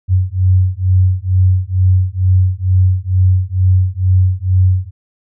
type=beating tone pair; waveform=sine; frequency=91.7 / 93.9 Hz; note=F#2 / F#2; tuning=-15 / +26 cents; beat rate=2.2 Hz; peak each=-12 dBFS; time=0.08-4.91 s; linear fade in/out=50 ms; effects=none